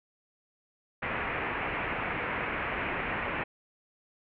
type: low-pass noise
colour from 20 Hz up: white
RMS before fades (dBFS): -33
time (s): 1.02-3.44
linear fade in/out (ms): 10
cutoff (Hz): 2500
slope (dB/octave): 48
effects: none